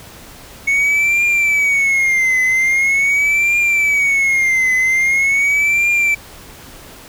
triangle tone with vibrato, 2206 Hz, C#7, 9 cents flat, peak -10 dBFS, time 0.67-6.15 s, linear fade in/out 10 ms, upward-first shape triangle, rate 0.43 Hz, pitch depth 150 cents each way, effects pink hiss -38 dBFS RMS until 7.08 s

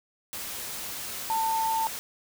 sine tone in noise, 895 Hz, A5, 29 cents sharp, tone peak -24 dBFS, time 1.3-1.87 s, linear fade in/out 0 ms, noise white, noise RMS -36 dBFS, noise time 0.33-1.99 s, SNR +9 dB, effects none

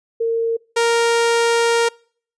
sine / sawtooth tone pair in turn, 457.8 / 465.8 Hz, A#4 / A#4, -31 / -1 cents, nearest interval unison, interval 30 cents, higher second, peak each -16 / -10 dBFS, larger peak second, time 0.2-0.57 / 0.76-1.89 s, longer second, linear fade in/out 10 ms, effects noise-tail reverb RT60 0.5 s tail -26 dB re dry + resampled to 22050 Hz

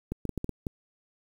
clicks, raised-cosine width 3 ms, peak -18 dBFS, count 7, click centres 0.12 / 0.253 / 0.293 / 0.377 / 0.444 / 0.493 / 0.668 s, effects 8-bit

